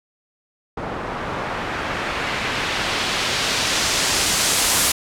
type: noise with low-pass filter sweep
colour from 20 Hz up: white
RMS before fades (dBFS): -22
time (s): 0.77-4.92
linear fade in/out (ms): 5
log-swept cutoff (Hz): 910 to 11000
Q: 0.85
effects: none

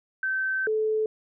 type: tone pair in turn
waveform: sine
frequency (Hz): 1544 / 434.3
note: G6 / A4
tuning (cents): -27 / -23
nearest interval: octave + minor seventh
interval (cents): 2196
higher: first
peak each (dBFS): -24 / -22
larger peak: second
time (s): 0.23-0.67 / 0.67-1.06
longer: first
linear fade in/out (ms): 2
effects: none

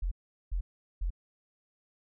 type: tone bursts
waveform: sine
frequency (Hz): 43.65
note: F1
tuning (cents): 0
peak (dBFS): -28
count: 3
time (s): 0.02-1.105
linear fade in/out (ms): 10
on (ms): 95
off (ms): 400
effects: none

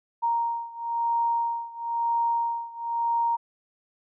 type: beating tone pair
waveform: sine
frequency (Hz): 932.3 / 933.3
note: A#5 / A#5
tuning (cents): 0 / +2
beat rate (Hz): 1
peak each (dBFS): -26 / -28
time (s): 0.22-3.37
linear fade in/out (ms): 20
effects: none

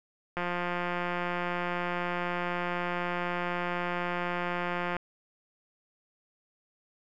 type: click train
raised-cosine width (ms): 0.5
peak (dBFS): -17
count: 810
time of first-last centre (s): 0.37-4.967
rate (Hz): 176
effects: none

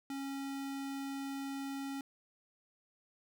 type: tone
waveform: square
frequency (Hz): 274.6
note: C#4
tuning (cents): -16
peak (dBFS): -39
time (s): 0.1-2.01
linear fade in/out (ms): 2
effects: none

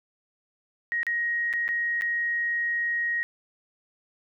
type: tone with dropouts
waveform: sine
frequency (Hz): 1883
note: A#6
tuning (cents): +17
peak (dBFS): -24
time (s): 0.92-3.23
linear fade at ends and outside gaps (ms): 0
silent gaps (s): 1.031-1.067 / 1.529-1.536 / 1.68-1.689 / 2.011-2.02
effects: none

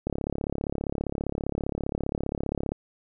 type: click train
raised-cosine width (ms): 2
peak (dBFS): -15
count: 94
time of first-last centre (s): 0.07-2.72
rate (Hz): 35.1
effects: none

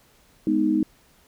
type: chord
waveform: sine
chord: G# minor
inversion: none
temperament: just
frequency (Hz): 207.7 / 249.2 / 311.5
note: G#3 / B3 / D#4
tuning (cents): 0 / +16 / +2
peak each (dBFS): -25 / -25 / -20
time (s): 0.47-0.83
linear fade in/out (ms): 2
effects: pink hiss -58 dBFS RMS until 1.27 s

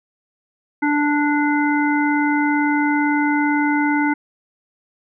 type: harmonic tone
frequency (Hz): 293.7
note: D4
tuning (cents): 0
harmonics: 1 / 3 / 5 / 7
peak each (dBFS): -17 / -22 / -24 / -25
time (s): 0.82-4.14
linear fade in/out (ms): 10
effects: none

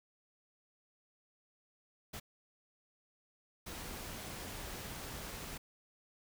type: noise bursts at uneven times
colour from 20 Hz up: pink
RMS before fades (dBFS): -45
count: 2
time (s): 2.13-2.2 / 3.66-5.58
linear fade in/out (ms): 10
effects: none

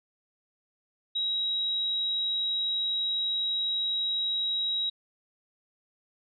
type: tone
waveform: sine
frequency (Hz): 3838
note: A#7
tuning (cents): +50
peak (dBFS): -26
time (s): 1.15-4.9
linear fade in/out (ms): 10
effects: none

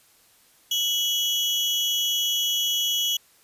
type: tone pair together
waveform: 35% pulse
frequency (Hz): 2956 / 3315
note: F#7 / G#7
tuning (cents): -2 / -4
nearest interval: major second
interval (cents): 198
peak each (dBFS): -23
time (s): 0.71-3.17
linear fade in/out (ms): 5
effects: white hiss -58 dBFS RMS until 3.43 s + resampled to 32000 Hz

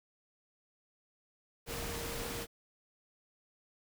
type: tone in noise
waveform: sine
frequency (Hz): 466.2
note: A#4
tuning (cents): 0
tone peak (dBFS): -45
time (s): 1.66-2.47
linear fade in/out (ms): 50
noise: pink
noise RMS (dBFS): -40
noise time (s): 1.66-2.47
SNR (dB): -8
effects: none

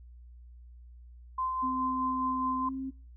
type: tone with tremolo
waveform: sine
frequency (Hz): 1035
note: C6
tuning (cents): -19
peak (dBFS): -28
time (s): 1.38-2.69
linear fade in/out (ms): 5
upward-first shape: sine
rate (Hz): 4.8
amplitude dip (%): 30
type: tone with pitch glide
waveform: sine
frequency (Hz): 259.2 to 265.4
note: C4 to C4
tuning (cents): -16 to +25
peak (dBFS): -33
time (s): 1.62-2.91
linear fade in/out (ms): 20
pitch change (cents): +41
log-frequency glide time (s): 2.59-2.69
effects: noise-tail reverb RT60 0.4 s tail -23 dB re dry + added 60 Hz sine -48 dBFS peak until 3.16 s

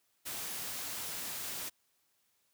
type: noise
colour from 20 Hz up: white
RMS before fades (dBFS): -40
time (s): 0.25-1.7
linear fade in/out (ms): 20
effects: white hiss -75 dBFS RMS until 2.53 s + high-pass 60 Hz 12 dB/octave

